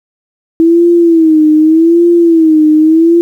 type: tone with vibrato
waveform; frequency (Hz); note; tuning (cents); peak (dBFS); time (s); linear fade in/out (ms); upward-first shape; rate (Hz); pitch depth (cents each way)
sine; 325.2; E4; -23; -3; 0.6-3.21; 0; sine; 0.84; 100
effects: 7-bit